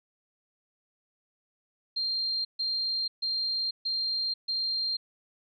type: tone bursts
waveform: sine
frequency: 4186 Hz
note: C8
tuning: in tune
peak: -27 dBFS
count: 5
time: 1.96-4.97 s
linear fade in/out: 10 ms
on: 490 ms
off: 140 ms
effects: none